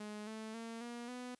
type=tone with pitch steps; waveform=sawtooth; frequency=210.4 / 219.3 / 228.6 / 238.4 / 248.5 Hz; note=G#3 / A3 / A#3 / A#3 / B3; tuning=+23 / -6 / -34 / +39 / +11 cents; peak=-40 dBFS; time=0-1.35 s; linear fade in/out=5 ms; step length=270 ms; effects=white hiss -75 dBFS RMS until 1.39 s + resampled to 24000 Hz